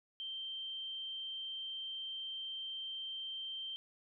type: tone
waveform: sine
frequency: 3136 Hz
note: G7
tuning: in tune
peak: -40 dBFS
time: 0.2-3.76 s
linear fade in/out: 0 ms
effects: none